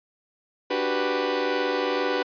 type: chord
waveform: sawtooth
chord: G major seventh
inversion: second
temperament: equal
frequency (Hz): 293.7 / 370 / 392 / 493.9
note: D4 / F#4 / G4 / B4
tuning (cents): 0 / 0 / 0 / 0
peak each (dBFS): -27 / -26 / -26 / -22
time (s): 0.7-2.23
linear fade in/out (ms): 10
effects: resampled to 11025 Hz